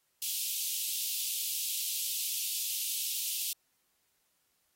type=high-pass noise; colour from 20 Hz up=white; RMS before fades=-34 dBFS; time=0.22-3.53 s; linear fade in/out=2 ms; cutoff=2700 Hz; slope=48 dB/octave; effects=white hiss -75 dBFS RMS until 4.75 s + AAC 48 kbps